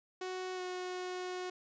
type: tone with pitch glide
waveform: sawtooth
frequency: 370 to 364.7 Hz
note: F#4 to F#4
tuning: 0 to -25 cents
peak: -34 dBFS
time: 0.21-1.5 s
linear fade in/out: 5 ms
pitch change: -25 cents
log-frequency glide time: 0.55-0.61 s
effects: resampled to 16000 Hz